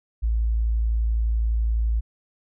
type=tone; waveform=sine; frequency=55.9 Hz; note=A1; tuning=28 cents sharp; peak=-19 dBFS; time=0.22-2.01 s; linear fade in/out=20 ms; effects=none